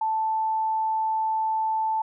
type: tone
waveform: sine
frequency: 880 Hz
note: A5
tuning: in tune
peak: -22 dBFS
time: 0.01-2.02 s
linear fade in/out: 5 ms
effects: none